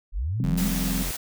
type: linear sweep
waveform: sine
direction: up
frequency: 32.7 to 220.1 Hz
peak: -24 dBFS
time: 0.12-0.72 s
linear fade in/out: 50 ms
type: chord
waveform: sine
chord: F suspended second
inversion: none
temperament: equal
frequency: 174.61 / 196 / 261.6 Hz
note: F3 / G3 / C4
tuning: 0 / 0 / 0 cents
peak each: -29 / -29 / -31 dBFS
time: 0.4-1.03 s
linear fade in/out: 2 ms
type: tone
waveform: 45% pulse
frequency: 43.54 Hz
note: F1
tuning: 5 cents flat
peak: -28 dBFS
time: 0.44-1.11 s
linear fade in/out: 0 ms
type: noise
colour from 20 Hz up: white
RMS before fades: -32 dBFS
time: 0.57-1.17 s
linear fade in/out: 10 ms
effects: none